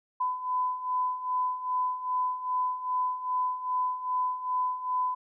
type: beating tone pair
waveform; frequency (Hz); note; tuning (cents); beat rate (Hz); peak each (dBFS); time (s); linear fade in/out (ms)
sine; 1004 / 1006.5; B5 / B5; +28 / +33; 2.5; -33 / -28; 0.2-5.15; 10
effects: none